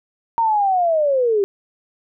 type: linear sweep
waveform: sine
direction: down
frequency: 932.3 to 385.2 Hz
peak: -14 dBFS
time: 0.38-1.44 s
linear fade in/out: 0 ms
effects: none